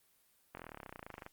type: slowing click train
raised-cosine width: 0.5 ms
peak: -30 dBFS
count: 24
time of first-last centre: 0.55-1.264 s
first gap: 22 ms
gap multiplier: 1.03
effects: white hiss -71 dBFS RMS until 1.32 s + Opus 32 kbps